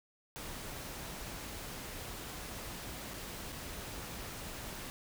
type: noise with dropouts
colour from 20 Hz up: pink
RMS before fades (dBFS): -44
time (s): 0.36-4.9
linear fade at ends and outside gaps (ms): 0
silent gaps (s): 3.136-3.141 / 3.522-3.526
effects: none